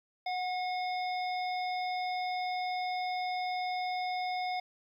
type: harmonic tone with a mistuned harmonic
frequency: 722 Hz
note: F#5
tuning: 43 cents flat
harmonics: 1 / 3 / 5 / 7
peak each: -32 / -40 / -46 / -45 dBFS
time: 0.26-4.6 s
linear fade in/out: 5 ms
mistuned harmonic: 1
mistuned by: +26 cents
effects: 11-bit